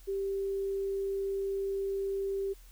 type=tone; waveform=sine; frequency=392 Hz; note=G4; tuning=in tune; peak=-30 dBFS; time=0.07-2.54 s; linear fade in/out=20 ms; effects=added 41 Hz sine -51 dBFS peak until 2.71 s + white hiss -61 dBFS RMS until 2.71 s